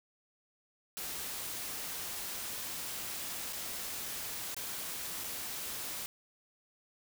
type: noise with dropouts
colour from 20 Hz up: white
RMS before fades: -40 dBFS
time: 0.97-6.06 s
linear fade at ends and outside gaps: 0 ms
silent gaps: 3.526-3.531 / 4.545-4.566 / 5.238-5.242 s
effects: none